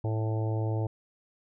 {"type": "harmonic tone", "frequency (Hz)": 110, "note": "A2", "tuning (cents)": 0, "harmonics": [1, 3, 4, 5, 6, 7, 8], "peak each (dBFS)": [-27, -37, -39, -41, -43, -44, -45], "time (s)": [0.04, 0.87], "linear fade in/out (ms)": 5, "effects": []}